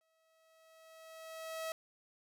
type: tone with exponential growth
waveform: sawtooth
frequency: 645 Hz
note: E5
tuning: 38 cents flat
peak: -33 dBFS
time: 0.01-1.72 s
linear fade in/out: 1 ms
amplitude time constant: 370 ms
effects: none